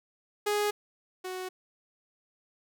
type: tone pair in turn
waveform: sawtooth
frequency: 415.3 / 370 Hz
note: G#4 / F#4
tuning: 0 / 0 cents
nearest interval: major second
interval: 200 cents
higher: first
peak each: -22 / -31 dBFS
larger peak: first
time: 0.46-0.71 / 1.24-1.49 s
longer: neither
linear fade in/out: 10 ms
effects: none